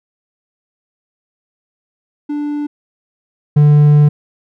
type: tone pair in turn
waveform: triangle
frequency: 293.7 / 147.87 Hz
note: D4 / D3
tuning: 0 / +12 cents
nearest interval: octave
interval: 1188 cents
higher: first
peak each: -15 / -3 dBFS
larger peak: second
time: 2.29-2.67 / 3.56-4.09 s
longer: second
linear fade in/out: 10 ms
effects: none